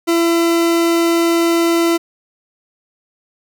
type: tone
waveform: 40% pulse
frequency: 336.4 Hz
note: E4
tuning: 35 cents sharp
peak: -11 dBFS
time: 0.07-1.98 s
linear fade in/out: 20 ms
effects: none